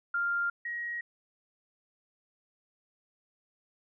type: tone pair in turn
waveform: sine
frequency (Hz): 1396.9 / 1894.5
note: F6 / A#6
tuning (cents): 0 / +27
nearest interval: perfect fourth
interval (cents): 527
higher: second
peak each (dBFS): -27 / -33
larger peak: first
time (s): 0.14-0.5 / 0.65-1.01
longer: neither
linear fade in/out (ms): 5
effects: none